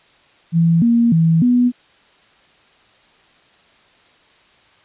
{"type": "tone with pitch steps", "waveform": "sine", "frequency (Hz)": [166.5, 234.3, 163.5, 245.6], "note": ["E3", "A#3", "E3", "B3"], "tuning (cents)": [18, 9, -14, -9], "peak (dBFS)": -10, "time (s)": [0.52, 1.72], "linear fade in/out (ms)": 50, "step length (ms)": 300, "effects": ["white hiss -52 dBFS RMS until 4.84 s", "resampled to 8000 Hz"]}